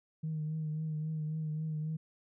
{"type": "tone with vibrato", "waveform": "sine", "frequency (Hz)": 155.56, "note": "D#3", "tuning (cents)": 0, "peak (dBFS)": -32, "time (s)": [0.23, 1.97], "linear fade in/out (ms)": 10, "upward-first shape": "triangle", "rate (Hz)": 3.7, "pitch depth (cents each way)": 39, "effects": ["tanh soft clip ceiling -29 dBFS"]}